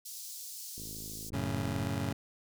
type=high-pass noise; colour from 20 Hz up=pink; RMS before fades=-44 dBFS; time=0.05-1.3 s; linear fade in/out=10 ms; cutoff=4800 Hz; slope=24 dB/octave
type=click train; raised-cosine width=3 ms; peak=-35 dBFS; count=58; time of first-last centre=0.78-1.845 s; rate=53.5 Hz
type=chord; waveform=25% pulse; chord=F# minor; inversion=none; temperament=just; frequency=92.5 / 111 / 138.75 Hz; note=F#2 / A2 / C#3; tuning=0 / +16 / +2 cents; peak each=-33 dBFS; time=1.33-2.13 s; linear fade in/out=5 ms
effects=none